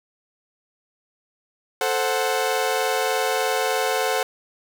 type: chord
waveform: sawtooth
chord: F# diminished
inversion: first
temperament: equal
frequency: 440 / 523.3 / 740 Hz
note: A4 / C5 / F#5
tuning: 0 / 0 / 0 cents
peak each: -21 dBFS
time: 1.81-4.23 s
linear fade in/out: 2 ms
effects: none